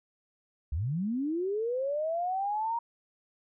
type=linear sweep; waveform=sine; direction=up; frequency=62.8 to 945 Hz; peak=-28 dBFS; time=0.72-2.79 s; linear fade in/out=5 ms; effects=none